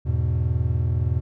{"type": "chord", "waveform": "triangle", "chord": "E major", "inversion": "none", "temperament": "equal", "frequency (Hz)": [82.41, 103.83, 123.47], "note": ["E2", "G#2", "B2"], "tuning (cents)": [0, 0, 0], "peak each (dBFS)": [-21, -24, -22], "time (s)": [0.05, 1.21], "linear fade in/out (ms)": 20, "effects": []}